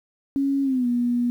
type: tone with pitch glide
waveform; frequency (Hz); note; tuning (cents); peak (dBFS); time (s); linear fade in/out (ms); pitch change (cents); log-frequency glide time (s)
sine; 276.1 to 241.8; C#4 to B3; -7 to -36; -19; 0.36-1.3; 0; -229; 0.63-0.87
effects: 9-bit